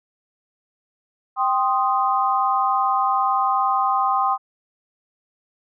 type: chord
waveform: sine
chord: C minor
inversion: second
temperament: equal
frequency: 784 / 1046.5 / 1244.5 Hz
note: G5 / C6 / Eb6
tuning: 0 / 0 / 0 cents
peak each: -21 / -21 / -22 dBFS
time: 1.36-4.38 s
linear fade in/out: 50 ms
effects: none